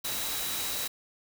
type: tone in noise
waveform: sine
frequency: 3891 Hz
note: B7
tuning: 27 cents flat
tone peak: -39 dBFS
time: 0.04-0.88 s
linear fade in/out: 10 ms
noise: white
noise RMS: -33 dBFS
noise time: 0.04-0.88 s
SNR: -9 dB
effects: none